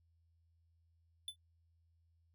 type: tone with exponential decay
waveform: square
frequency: 3500 Hz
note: A7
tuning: 10 cents flat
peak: -37 dBFS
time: 1.28-1.36 s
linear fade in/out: 2 ms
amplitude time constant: 17 ms
effects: noise-tail reverb RT60 0.1 s tail -19 dB re dry + added 83 Hz sine -70 dBFS peak until 2.34 s